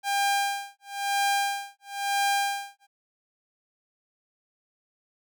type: tone with tremolo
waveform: sawtooth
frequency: 800 Hz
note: G5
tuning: 35 cents sharp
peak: -18 dBFS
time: 0.03-2.87 s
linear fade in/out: 50 ms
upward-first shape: sine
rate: 1 Hz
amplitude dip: 100%
effects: none